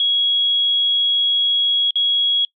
sine tone with dropouts, 3322 Hz, G#7, in tune, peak -14 dBFS, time 0-2.45 s, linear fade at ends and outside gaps 2 ms, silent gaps 1.908-1.956 s, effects noise-tail reverb RT60 0.1 s tail -24 dB re dry

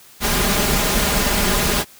pink noise with comb filter, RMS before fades -18 dBFS, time 0.2-1.85 s, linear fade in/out 50 ms, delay 4.9 ms, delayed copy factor +0.6, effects white hiss -46 dBFS RMS until 1.99 s

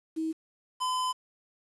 sine / square tone pair in turn, 320 / 1015.9 Hz, D#4 / B5, +49 / +49 cents, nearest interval octave + minor sixth, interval 2000 cents, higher second, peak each -28 dBFS, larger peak neither, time 0.16-0.33 / 0.8-1.13 s, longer second, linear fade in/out 20 ms, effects resampled to 24000 Hz + 9-bit

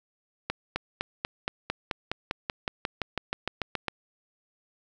accelerating click train, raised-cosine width 0.3 ms, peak -12 dBFS, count 19, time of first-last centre 0.5-3.883 s, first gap 260 ms, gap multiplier 0.96, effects none

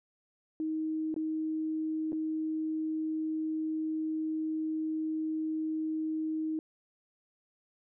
sine tone with dropouts, 314.6 Hz, D#4, 19 cents sharp, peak -30 dBFS, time 0.6-6.59 s, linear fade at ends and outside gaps 1 ms, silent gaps 1.142-1.163 / 2.121-2.129 s, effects none

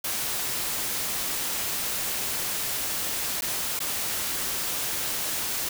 white noise with dropouts, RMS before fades -29 dBFS, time 0.04-5.69 s, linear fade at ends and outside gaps 5 ms, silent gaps 3.41-3.42 / 3.792-3.802 s, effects none

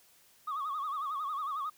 sine tone with vibrato, 1174.7 Hz, D6, in tune, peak -31 dBFS, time 0.47-1.7 s, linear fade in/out 10 ms, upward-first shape sine, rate 11 Hz, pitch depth 130 cents each way, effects tanh soft clip ceiling -30 dBFS + white hiss -63 dBFS RMS until 1.77 s

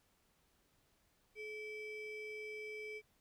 triangle ring-modulated tone, 1369 Hz, F6, 35 cents flat, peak -39 dBFS, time 1.35-3.02 s, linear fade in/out 50 ms, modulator 941 Hz, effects pink hiss -75 dBFS RMS until 3.2 s

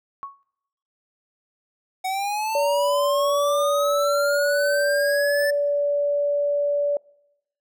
sine tone with exponential decay, 1108.7 Hz, C#6, in tune, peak -27 dBFS, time 0.23-0.43 s, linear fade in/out 0 ms, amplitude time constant 43 ms
square linear sweep, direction up, 744 to 1767 Hz, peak -24 dBFS, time 2.04-5.51 s, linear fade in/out 10 ms
sine tone with pitch glide, 574 to 577.3 Hz, D5 to D5, -40 to -30 cents, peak -19 dBFS, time 2.55-6.97 s, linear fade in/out 2 ms, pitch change +10 cents, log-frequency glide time 3.72-6.39 s
effects noise-tail reverb RT60 0.9 s tail -26 dB re dry

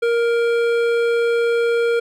sine tone with hard clipping, 468.1 Hz, A#4, 7 cents sharp, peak -17 dBFS, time 0.02-2 s, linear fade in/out 10 ms, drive 12 dB, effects none

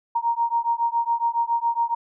sine beating tone pair, 930 / 937.2 Hz, A#5 / A#5, -4 / +9 cents, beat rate 7.2 Hz, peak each -23 dBFS, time 0.15-1.95 s, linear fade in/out 10 ms, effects none

